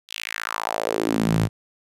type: tone with high-pass filter sweep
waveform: sawtooth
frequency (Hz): 55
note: A1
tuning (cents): 0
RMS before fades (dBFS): -24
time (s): 0.08-1.49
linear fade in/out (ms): 50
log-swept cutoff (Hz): 3500 to 110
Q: 3.2
effects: resampled to 32000 Hz